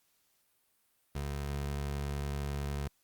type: tone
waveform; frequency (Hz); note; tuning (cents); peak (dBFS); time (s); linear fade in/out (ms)
25% pulse; 71; C#2; +42; -30; 1.15-2.88; 5
effects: white hiss -73 dBFS RMS until 3.03 s + Opus 48 kbps